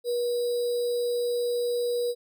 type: tone with sample-and-hold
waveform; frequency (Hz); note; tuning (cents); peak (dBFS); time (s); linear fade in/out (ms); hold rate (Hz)
sine; 482.4; B4; -41; -24; 0.04-2.15; 50; 4410
effects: none